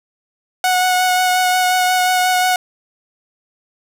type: tone with vibrato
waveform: sawtooth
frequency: 734 Hz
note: F#5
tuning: 14 cents flat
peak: -9 dBFS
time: 0.64-2.56 s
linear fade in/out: 2 ms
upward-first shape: sine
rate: 5.6 Hz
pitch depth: 13 cents each way
effects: none

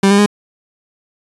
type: tone with pitch steps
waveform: 30% pulse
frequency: 196 / 201 / 206.2 Hz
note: G3 / G3 / G#3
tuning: 0 / +44 / -12 cents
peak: -5 dBFS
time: 0.03-0.261 s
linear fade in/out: 5 ms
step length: 77 ms
effects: resampled to 24000 Hz

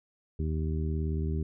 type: harmonic tone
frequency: 78.2 Hz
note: D#2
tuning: 9 cents sharp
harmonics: 1 / 2 / 3 / 4 / 5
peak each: -29 / -34 / -39 / -42 / -40 dBFS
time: 0.39-1.43 s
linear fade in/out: 5 ms
effects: none

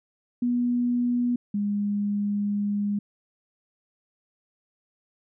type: tone pair in turn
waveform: sine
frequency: 243.2 / 204.5 Hz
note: B3 / G#3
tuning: -26 / -26 cents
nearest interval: minor third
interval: 300 cents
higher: first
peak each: -21 / -23 dBFS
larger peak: first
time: 0.42-1.36 / 1.54-2.99 s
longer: second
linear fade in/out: 5 ms
effects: none

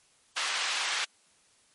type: band-pass noise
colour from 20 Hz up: white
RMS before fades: -31 dBFS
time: 0.36-1.05 s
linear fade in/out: 10 ms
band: 1000 to 3700 Hz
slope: 12 dB/octave
effects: white hiss -64 dBFS RMS until 1.74 s + MP3 48 kbps

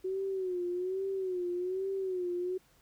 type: tone with vibrato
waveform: sine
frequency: 370.3 Hz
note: F#4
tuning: 1 cent sharp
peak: -31 dBFS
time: 0.04-2.58 s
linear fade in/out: 10 ms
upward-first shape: sine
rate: 1.2 Hz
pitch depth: 85 cents each way
effects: pink hiss -66 dBFS RMS until 2.81 s

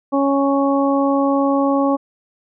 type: harmonic tone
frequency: 277.2 Hz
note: C#4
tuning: in tune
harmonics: 1 / 2 / 3 / 4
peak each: -16 / -19 / -23 / -23 dBFS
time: 0.12-1.97 s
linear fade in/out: 20 ms
effects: none

